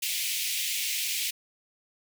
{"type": "high-pass noise", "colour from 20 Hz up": "pink", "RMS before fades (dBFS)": -30, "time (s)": [0.02, 1.31], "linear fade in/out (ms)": 10, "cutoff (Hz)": 2200, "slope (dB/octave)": 48, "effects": []}